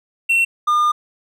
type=tone pair in turn; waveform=triangle; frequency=2715 / 1209.4 Hz; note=F7 / D#6; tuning=-50 / -50 cents; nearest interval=octave + major second; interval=1400 cents; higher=first; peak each=-11 dBFS; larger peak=neither; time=0.29-0.45 / 0.67-0.92 s; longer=second; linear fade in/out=10 ms; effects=none